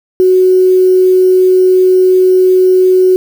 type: tone with quantisation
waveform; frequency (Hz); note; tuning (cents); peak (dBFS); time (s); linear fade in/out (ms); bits
sine; 370.6; F#4; +3; -4; 0.2-3.16; 0; 5
effects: none